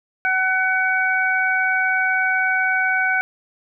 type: harmonic tone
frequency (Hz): 752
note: F#5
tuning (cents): +28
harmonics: 1 / 2 / 3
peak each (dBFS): -24 / -18 / -23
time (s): 0.25-3.21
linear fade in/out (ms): 0
effects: none